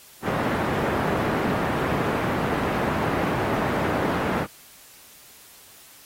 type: band-pass noise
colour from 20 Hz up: pink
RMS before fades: -25 dBFS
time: 0.22-4.47 s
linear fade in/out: 50 ms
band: 130 to 1500 Hz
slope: 12 dB/octave
effects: white hiss -49 dBFS RMS until 6.05 s + AAC 48 kbps